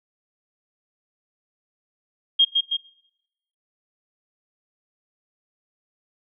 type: tone with echo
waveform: sine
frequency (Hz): 3234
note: G#7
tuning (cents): -47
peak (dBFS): -12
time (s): 2.39-2.45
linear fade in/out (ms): 10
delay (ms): 160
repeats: 2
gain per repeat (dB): -4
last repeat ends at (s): 2.77
effects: noise-tail reverb RT60 0.9 s tail -23 dB re dry